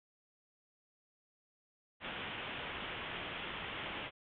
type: low-pass noise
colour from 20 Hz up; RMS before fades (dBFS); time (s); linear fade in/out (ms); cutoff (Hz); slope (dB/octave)
white; -43; 2-4.11; 50; 3400; 96
effects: none